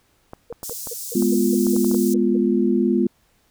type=clicks; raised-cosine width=1 ms; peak=-20 dBFS; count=11; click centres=0.334 / 0.526 / 0.631 / 0.696 / 0.872 / 1.224 / 1.668 / 1.764 / 1.846 / 1.914 / 1.946 s
type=tone bursts; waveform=sine; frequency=474.2 Hz; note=A#4; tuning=30 cents sharp; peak=-29 dBFS; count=10; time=0.5-2.37 s; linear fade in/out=5 ms; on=25 ms; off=180 ms
type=high-pass noise; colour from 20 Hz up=pink; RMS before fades=-32 dBFS; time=0.63-2.14 s; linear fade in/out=5 ms; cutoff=5900 Hz; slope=24 dB/octave
type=chord; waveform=sine; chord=F diminished; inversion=first; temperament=equal; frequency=207.7 / 246.9 / 349.2 Hz; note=Ab3 / Cb4 / F4; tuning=0 / 0 / 0 cents; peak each=-20 dBFS; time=1.15-3.07 s; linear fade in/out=5 ms
effects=pink hiss -62 dBFS RMS until 3.5 s